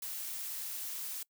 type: noise with amplitude modulation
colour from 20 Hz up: blue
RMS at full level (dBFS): -39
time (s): 0.02-1.23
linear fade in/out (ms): 5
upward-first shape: sine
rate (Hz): 290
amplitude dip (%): 25
effects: noise-tail reverb RT60 0.1 s tail -23 dB re dry